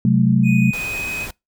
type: chord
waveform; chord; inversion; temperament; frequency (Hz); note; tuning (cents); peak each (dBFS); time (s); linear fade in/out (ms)
sine; F# diminished; second; equal with one note detuned; 130.81 / 185 / 216.3; C3 / F#3 / A3; 0 / 0 / -29; -16; 0.05-0.71; 2
type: tone with pitch glide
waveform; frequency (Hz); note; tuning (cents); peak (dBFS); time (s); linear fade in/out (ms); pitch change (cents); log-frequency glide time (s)
triangle; 2489 to 2516; D#7 to D#7; 0 to +19; -22; 0.43-1.28; 50; +19; 0.71-1.06
type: noise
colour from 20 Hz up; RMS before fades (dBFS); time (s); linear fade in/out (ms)
pink; -32; 0.73-1.31; 5
effects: noise-tail reverb RT60 0.2 s tail -25 dB re dry